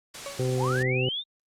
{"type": "noise", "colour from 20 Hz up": "white", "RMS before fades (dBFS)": -38, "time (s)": [0.14, 0.83], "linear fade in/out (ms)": 5}
{"type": "tone with exponential decay", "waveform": "35% pulse", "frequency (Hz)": 560, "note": "C#5", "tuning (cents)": 18, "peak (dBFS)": -30, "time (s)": [0.26, 0.52], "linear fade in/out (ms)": 1, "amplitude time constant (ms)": 56}
{"type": "harmonic tone", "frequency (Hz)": 127.9, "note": "C3", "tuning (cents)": -39, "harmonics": [1, 2, 3, 4, 6], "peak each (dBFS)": [-26, -35, -29, -32, -45], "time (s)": [0.39, 1.09], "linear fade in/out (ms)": 5}
{"type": "linear sweep", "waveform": "sine", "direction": "up", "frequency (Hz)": [659.3, 3707], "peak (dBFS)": -28, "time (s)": [0.57, 1.24], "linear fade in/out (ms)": 50}
{"effects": ["low-pass 8000 Hz 12 dB/octave", "Opus 48 kbps"]}